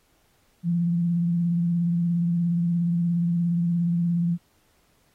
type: tone with vibrato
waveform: sine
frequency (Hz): 171.5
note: F3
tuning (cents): -31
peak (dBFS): -20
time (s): 0.63-4.38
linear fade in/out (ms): 50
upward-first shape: triangle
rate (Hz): 17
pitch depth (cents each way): 38
effects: pink hiss -65 dBFS RMS until 5.14 s + AAC 48 kbps